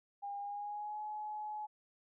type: tone with pitch glide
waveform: sine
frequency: 807 to 847.6 Hz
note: G#5 to G#5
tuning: -50 to +35 cents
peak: -39 dBFS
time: 0.22-1.67 s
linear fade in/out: 20 ms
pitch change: +85 cents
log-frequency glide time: 0.39-1 s
effects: none